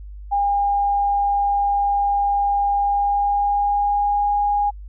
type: tone with pitch glide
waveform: sine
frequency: 808 to 819.3 Hz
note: G#5 to G#5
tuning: -48 to -24 cents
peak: -16 dBFS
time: 0.31-4.71 s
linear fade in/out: 20 ms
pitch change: +24 cents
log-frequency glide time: 2.75-4.31 s
effects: added 50 Hz sine -33 dBFS peak until 4.88 s